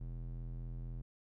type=tone with band-pass filter; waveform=square; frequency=42.08 Hz; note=E1; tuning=36 cents sharp; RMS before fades=-43 dBFS; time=0-1.02 s; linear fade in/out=10 ms; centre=92 Hz; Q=1.6; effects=none